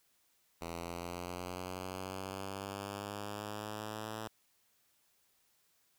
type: linear sweep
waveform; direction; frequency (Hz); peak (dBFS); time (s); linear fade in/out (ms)
5% pulse; up; 84 to 110; -29; 0.61-4.28; 5
effects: white hiss -73 dBFS RMS until 5.98 s